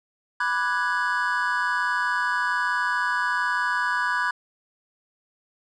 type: chord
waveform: triangle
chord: G# half-diminished seventh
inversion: first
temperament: equal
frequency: 987.8 / 1174.7 / 1480 / 1661.2 Hz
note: B5 / D6 / F#6 / G#6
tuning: 0 / 0 / 0 / 0 cents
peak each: -25 / -29 / -25 / -25 dBFS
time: 0.4-4.31 s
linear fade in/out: 5 ms
effects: resampled to 24000 Hz